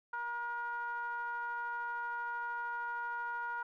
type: ring-modulated tone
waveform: triangle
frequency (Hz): 239.3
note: A#3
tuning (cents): +46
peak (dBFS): -31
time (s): 0.13-3.63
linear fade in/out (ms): 5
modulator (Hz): 1190
effects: none